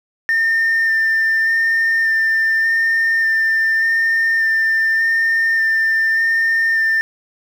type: tone with vibrato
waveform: sine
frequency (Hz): 1804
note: A6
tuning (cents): +43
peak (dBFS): -11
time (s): 0.29-7.01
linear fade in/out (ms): 0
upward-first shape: square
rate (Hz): 0.85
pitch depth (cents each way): 10
effects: tanh soft clip ceiling -11 dBFS + 7-bit